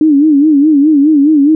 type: tone with vibrato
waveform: sine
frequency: 295.5 Hz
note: D4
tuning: 11 cents sharp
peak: -4 dBFS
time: 0.01-1.55 s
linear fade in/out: 2 ms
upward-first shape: sine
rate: 4.8 Hz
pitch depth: 120 cents each way
effects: none